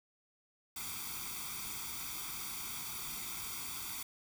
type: noise with comb filter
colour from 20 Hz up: white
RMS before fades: -42 dBFS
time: 0.76-4.03 s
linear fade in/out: 5 ms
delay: 0.86 ms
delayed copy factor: +0.85
effects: none